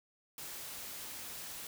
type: noise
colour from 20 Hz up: white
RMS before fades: -45 dBFS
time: 0.38-1.67 s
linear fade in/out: 2 ms
effects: none